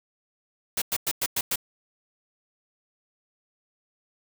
white noise bursts, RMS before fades -26 dBFS, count 6, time 0.77-1.558 s, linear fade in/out 5 ms, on 48 ms, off 100 ms, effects none

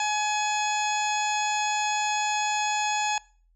harmonic tone, 844 Hz, G#5, 28 cents sharp, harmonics 1 / 2 / 3 / 4 / 5 / 6 / 8 / 9, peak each -26 / -34 / -31 / -36 / -40 / -41 / -33 / -45 dBFS, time 0-3.18 s, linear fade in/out 2 ms, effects noise-tail reverb RT60 0.4 s tail -22 dB re dry + added 42 Hz sine -60 dBFS peak until 3.55 s

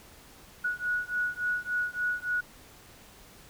sine beating tone pair, 1461 / 1464.5 Hz, F#6 / F#6, -22 / -18 cents, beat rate 3.5 Hz, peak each -31 dBFS, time 0.64-2.41 s, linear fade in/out 10 ms, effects pink hiss -53 dBFS RMS until 3.49 s

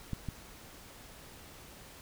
clicks, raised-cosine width 5 ms, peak -22 / -24 dBFS, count 2, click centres 0.133 / 0.287 s, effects pink hiss -52 dBFS RMS until 2.01 s

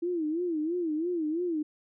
sine tone with vibrato, 329.6 Hz, E4, in tune, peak -27 dBFS, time 0.02-1.63 s, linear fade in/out 10 ms, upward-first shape sine, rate 3 Hz, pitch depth 150 cents each way, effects none

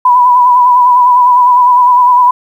sine tone with vibrato, 987.8 Hz, B5, in tune, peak -3 dBFS, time 0.05-2.31 s, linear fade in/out 5 ms, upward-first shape sine, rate 9.9 Hz, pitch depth 38 cents each way, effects 7-bit

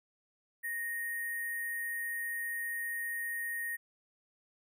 sine tone with sample-and-hold, 1865 Hz, A#6, in tune, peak -34 dBFS, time 0.63-3.77 s, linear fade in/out 20 ms, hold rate 11025 Hz, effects none

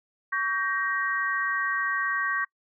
sine chord, G diminished, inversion second, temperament just, 1128.9 / 1568 / 1881.6 Hz, Db6 / G6 / Bb6, +31 / 0 / +16 cents, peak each -29 dBFS, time 0.32-2.45 s, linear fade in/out 10 ms, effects noise-tail reverb RT60 0.1 s tail -24 dB re dry

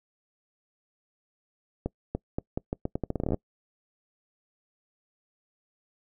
accelerating click train, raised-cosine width 2 ms, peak -15 dBFS, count 18, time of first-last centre 1.86-3.344 s, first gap 290 ms, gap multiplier 0.81, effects noise-tail reverb RT60 0.1 s tail -25 dB re dry

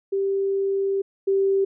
sine tone pair in turn, 392 / 390.3 Hz, G4 / G4, 0 / -8 cents, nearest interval unison, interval 8 cents, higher first, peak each -20 / -17 dBFS, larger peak second, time 0.12-1.02 / 1.27-1.65 s, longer first, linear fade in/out 10 ms, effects none

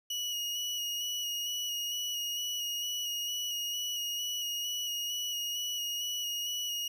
30% pulse tone with vibrato, 2905 Hz, F#7, 32 cents flat, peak -30 dBFS, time 0.1-6.88 s, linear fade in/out 5 ms, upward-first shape square, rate 2.2 Hz, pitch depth 19 cents each way, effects none

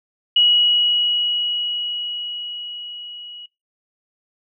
sine tone with level ramp, 2913 Hz, F#7, 28 cents flat, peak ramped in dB -11 to -35 dBFS, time 0.36-3.46 s, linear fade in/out 5 ms, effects noise-tail reverb RT60 0.2 s tail -21 dB re dry

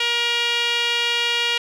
sawtooth tone with band-pass filter, 474 Hz, A#4, 29 cents sharp, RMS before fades -21 dBFS, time 0-1.58 s, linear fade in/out 5 ms, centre 2900 Hz, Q 3.1, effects none

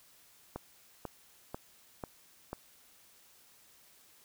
click train, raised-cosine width 1 ms, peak -24 dBFS, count 5, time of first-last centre 0.56-2.53 s, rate 2.03 Hz, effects white hiss -62 dBFS RMS until 4.24 s

